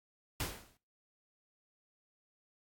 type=noise with exponential decay; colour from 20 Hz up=pink; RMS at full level=-33 dBFS; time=0.4-0.77 s; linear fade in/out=2 ms; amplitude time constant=79 ms; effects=noise-tail reverb RT60 0.4 s tail -23 dB re dry + AAC 64 kbps